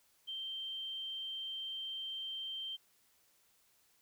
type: tone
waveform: sine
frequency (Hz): 3138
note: G7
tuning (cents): +1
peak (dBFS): -39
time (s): 0.27-2.77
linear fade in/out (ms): 20
effects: white hiss -71 dBFS RMS until 4.01 s